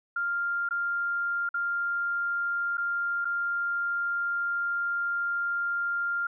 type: tone with dropouts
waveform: sine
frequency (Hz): 1396.9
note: F6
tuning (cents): 0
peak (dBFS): -26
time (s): 0.16-6.27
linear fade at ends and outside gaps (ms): 5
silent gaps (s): 0.69-0.708 / 1.491-1.541 / 2.772-2.779 / 3.247-3.252
effects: none